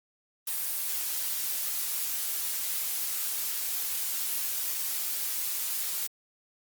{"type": "noise", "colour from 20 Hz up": "blue", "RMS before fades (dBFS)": -31, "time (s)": [0.47, 6.07], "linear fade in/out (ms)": 5, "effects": ["Opus 32 kbps"]}